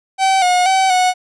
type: tone with pitch steps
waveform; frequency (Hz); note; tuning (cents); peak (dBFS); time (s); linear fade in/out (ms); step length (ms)
45% pulse; 768 / 722 / 764 / 734; G5 / F#5 / G5 / F#5; -36 / -43 / -45 / -14; -11; 0.18-1.14; 50; 240
effects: resampled to 22050 Hz